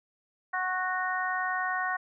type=harmonic tone with a mistuned harmonic; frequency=370 Hz; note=F#4; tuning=in tune; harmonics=2 / 3 / 4 / 5; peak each=-33 / -33 / -33 / -33 dBFS; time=0.53-1.97 s; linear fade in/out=10 ms; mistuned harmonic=3; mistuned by=-16 cents; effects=none